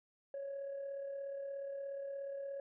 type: tone with amplitude modulation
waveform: sine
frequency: 554.4 Hz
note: C#5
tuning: in tune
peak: -37 dBFS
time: 0.34-2.6 s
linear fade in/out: 2 ms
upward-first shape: sine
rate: 36.9 Hz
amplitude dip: 40%
effects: tanh soft clip ceiling -37 dBFS